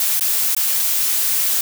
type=noise with dropouts; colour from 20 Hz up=blue; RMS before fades=-18 dBFS; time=0-1.61 s; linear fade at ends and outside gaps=2 ms; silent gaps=0.196-0.209 / 0.549-0.565 s; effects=none